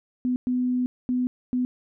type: tone bursts at uneven times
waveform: sine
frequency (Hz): 250.1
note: B3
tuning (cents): +22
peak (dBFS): -21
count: 4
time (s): 0.25-0.36 / 0.47-0.86 / 1.09-1.27 / 1.53-1.65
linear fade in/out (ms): 0
effects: none